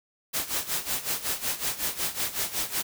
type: noise with tremolo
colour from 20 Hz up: white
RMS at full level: -27 dBFS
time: 0.33-2.83 s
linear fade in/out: 20 ms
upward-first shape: sine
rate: 5.4 Hz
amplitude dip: 80%
effects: none